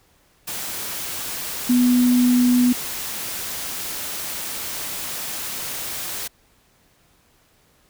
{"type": "tone in noise", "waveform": "sine", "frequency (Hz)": 246.9, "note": "B3", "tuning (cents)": 0, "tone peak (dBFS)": -13, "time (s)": [1.69, 2.73], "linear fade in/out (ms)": 10, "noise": "white", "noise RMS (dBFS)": -29, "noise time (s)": [0.47, 6.28], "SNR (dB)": 13, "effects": ["pink hiss -59 dBFS RMS until 7.89 s"]}